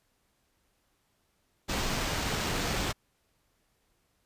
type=noise with sample-and-hold; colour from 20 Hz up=pink; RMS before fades=-31 dBFS; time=1.68-2.93 s; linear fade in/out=20 ms; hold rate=11025 Hz; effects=pink hiss -73 dBFS RMS until 4.25 s + resampled to 32000 Hz